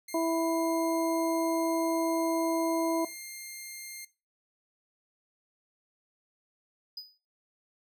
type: tone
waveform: 10% pulse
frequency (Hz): 2112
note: C7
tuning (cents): +16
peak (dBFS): -32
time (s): 0.08-4.05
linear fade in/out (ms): 5
type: harmonic tone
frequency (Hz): 329.6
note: E4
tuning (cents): 0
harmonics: 1 / 2 / 3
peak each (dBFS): -28 / -29 / -34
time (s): 0.14-3.05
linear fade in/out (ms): 5
type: tone with exponential decay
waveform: triangle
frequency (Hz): 4978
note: D#8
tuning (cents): 0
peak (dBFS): -33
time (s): 6.97-7.18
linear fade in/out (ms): 5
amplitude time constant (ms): 45
effects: noise-tail reverb RT60 0.3 s tail -19 dB re dry